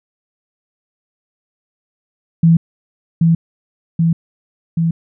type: tone with echo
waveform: sine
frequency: 165.6 Hz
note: E3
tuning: 8 cents sharp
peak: -6 dBFS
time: 2.43-2.57 s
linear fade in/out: 5 ms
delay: 780 ms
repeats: 3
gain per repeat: -2 dB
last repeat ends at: 4.91 s
effects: none